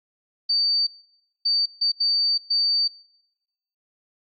sine tone bursts at uneven times, 4602 Hz, D8, 36 cents flat, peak -18 dBFS, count 5, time 0.49-0.87 / 1.45-1.66 / 1.81-1.92 / 2-2.38 / 2.5-2.88 s, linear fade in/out 10 ms, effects noise-tail reverb RT60 1.0 s tail -24 dB re dry + AAC 64 kbps

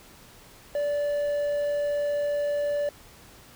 triangle tone with quantisation, 581 Hz, D5, 19 cents flat, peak -22 dBFS, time 0.75-2.89 s, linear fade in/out 2 ms, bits 8, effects pink hiss -51 dBFS RMS until 3.55 s

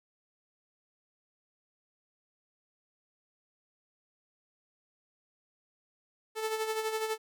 sawtooth tone with tremolo, 438.7 Hz, A4, 5 cents flat, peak -25 dBFS, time 6.35-7.18 s, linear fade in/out 50 ms, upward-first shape sine, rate 12 Hz, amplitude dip 55%, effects none

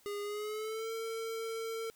square tone with pitch glide, 409.1 to 451.3 Hz, G#4 to A4, -26 to +44 cents, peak -37 dBFS, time 0.06-1.9 s, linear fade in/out 0 ms, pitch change +170 cents, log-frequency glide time 0.22-0.9 s, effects white hiss -65 dBFS RMS until 1.95 s

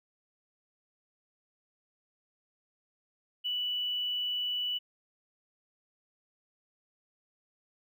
triangle tone with hard clipping, 2960 Hz, F#7, in tune, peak -30 dBFS, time 3.44-4.79 s, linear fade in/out 20 ms, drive 3 dB, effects none

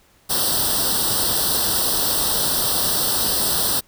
white noise with comb filter, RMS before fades -20 dBFS, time 0.29-3.81 s, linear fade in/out 20 ms, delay 0.22 ms, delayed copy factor +0.9, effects pink hiss -56 dBFS RMS until 3.87 s

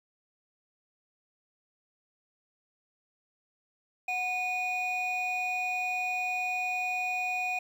triangle tone pair together, 734 / 2465 Hz, F#5 / D#7, -14 / -17 cents, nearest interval octave + major sixth, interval 2097 cents, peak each -30 / -28 dBFS, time 4.08-7.59 s, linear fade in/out 5 ms, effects tanh soft clip ceiling -23 dBFS + 10-bit

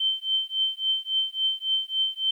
sine tone with tremolo, 3102 Hz, G7, 19 cents flat, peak -19 dBFS, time 0-2.31 s, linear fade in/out 5 ms, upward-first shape triangle, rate 3.6 Hz, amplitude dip 100%, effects 10-bit

